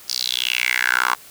10% pulse tone with high-pass filter sweep, 61.8 Hz, B1, 2 cents sharp, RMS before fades -21 dBFS, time 0.08-1.15 s, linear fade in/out 10 ms, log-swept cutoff 5100 to 1100 Hz, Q 5.5, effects white hiss -44 dBFS RMS until 1.3 s

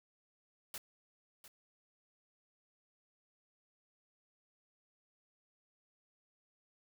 white noise with echo, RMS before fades -44 dBFS, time 0.74-0.78 s, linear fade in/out 2 ms, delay 700 ms, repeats 1, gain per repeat -12 dB, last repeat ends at 1.48 s, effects none

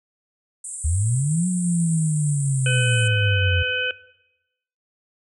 pink band-pass noise, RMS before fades -33 dBFS, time 0.64-3.08 s, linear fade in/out 5 ms, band 7700 to 9300 Hz, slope 96 dB/octave
sine linear two-way sweep, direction up then down, 71.8 to 183.5 to 86 Hz, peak -18 dBFS, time 0.84-3.63 s, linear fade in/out 10 ms, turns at 1.48 s
harmonic tone, 504 Hz, B4, 35 cents sharp, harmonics 1 / 3 / 5 / 6, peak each -29 / -25 / -25 / -27 dBFS, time 2.66-3.91 s, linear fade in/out 2 ms
effects noise-tail reverb RT60 0.9 s tail -18 dB re dry

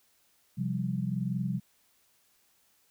sine chord, C suspended fourth, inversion none, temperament equal, 130.81 / 174.61 / 196 Hz, C3 / F3 / G3, 0 / 0 / 0 cents, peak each -33 dBFS, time 0.57-1.6 s, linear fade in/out 20 ms, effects white hiss -68 dBFS RMS until 2.9 s

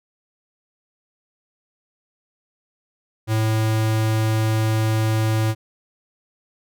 square tone, 110 Hz, A2, in tune, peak -18 dBFS, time 3.27-5.55 s, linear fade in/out 50 ms, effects none

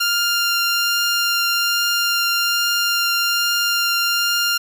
15% pulse tone with vibrato, 1396.9 Hz, F6, in tune, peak -10 dBFS, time 0-4.58 s, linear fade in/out 10 ms, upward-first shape triangle, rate 1.2 Hz, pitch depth 8 cents each way, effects none

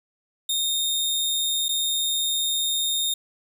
sawtooth tone with dropouts, 3675 Hz, A#7, 25 cents flat, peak -19 dBFS, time 0.49-3.14 s, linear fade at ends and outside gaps 5 ms, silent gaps 1.684-1.69 s, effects none

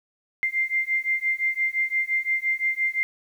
sine beating tone pair, 2093 / 2098.8 Hz, C7 / C7, 0 / +5 cents, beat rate 5.8 Hz, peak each -25 dBFS, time 0.43-3.03 s, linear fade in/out 0 ms, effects 9-bit

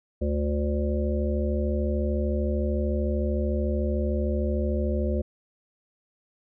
harmonic tone with a mistuned harmonic, 73.42 Hz, D2, in tune, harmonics 1 / 3 / 5 / 7 / 8, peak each -25 / -30 / -32 / -33 / -34 dBFS, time 0.21-5.22 s, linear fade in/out 10 ms, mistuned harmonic 5, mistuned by -33 cents, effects none

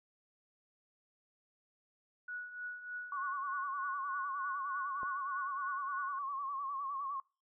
sine tone with tremolo, 1467 Hz, F#6, 15 cents flat, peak -38 dBFS, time 2.28-6.19 s, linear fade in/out 5 ms, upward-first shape triangle, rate 3.3 Hz, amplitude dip 70%
sine tone with vibrato, 1108.7 Hz, C#6, in tune, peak -36 dBFS, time 3.12-7.2 s, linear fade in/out 2 ms, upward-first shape sine, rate 9.8 Hz, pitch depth 73 cents each way
click, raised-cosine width 1 ms, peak -33 dBFS, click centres 5.032 s
effects noise-tail reverb RT60 0.3 s tail -23 dB re dry

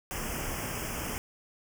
pink band-stop noise, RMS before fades -35 dBFS, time 0.11-1.18 s, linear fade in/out 0 ms, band 3200 to 5000 Hz, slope 96 dB/octave, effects none

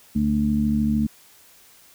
harmonic tone, 73.42 Hz, D2, in tune, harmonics 1 / 2 / 3 / 4, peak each -28 / -29 / -19 / -30 dBFS, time 0.15-1.07 s, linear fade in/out 10 ms, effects white hiss -52 dBFS RMS until 1.94 s

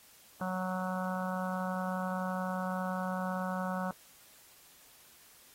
harmonic tone, 185 Hz, F#3, in tune, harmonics 1 / 3 / 4 / 5 / 6 / 7 / 8, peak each -35 / -40 / -41 / -42 / -43 / -43 / -44 dBFS, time 0.41-3.91 s, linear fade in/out 2 ms, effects white hiss -59 dBFS RMS until 5.54 s + AAC 48 kbps

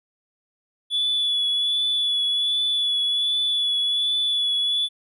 triangle tone with vibrato, 3432 Hz, A7, 44 cents flat, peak -17 dBFS, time 0.9-4.89 s, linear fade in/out 50 ms, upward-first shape triangle, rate 1.3 Hz, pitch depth 26 cents each way, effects tanh soft clip ceiling -16 dBFS

